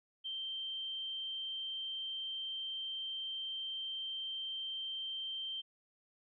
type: tone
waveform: sine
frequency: 3136 Hz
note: G7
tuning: in tune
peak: -38 dBFS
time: 0.24-5.62 s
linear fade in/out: 20 ms
effects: none